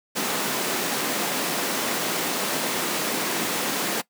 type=high-pass noise; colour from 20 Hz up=pink; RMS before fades=-26 dBFS; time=0.15-4.02 s; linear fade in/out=20 ms; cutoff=200 Hz; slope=24 dB/octave; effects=noise-tail reverb RT60 0.1 s tail -19 dB re dry